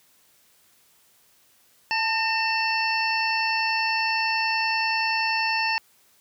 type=harmonic tone with a mistuned harmonic; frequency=890 Hz; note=A5; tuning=20 cents sharp; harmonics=1 / 2 / 3 / 5 / 6; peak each=-26 / -28 / -26 / -32 / -32 dBFS; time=1.91-5.78 s; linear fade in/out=0 ms; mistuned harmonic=2; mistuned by=+39 cents; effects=white hiss -60 dBFS RMS until 6.2 s + high-pass 60 Hz 12 dB/octave